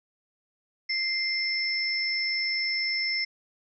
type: tone pair together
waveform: sine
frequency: 2093 / 5292 Hz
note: C7 / E8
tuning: 0 / +6 cents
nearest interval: octave + major third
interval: 1606 cents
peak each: -28 dBFS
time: 0.89-3.25 s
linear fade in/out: 10 ms
effects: none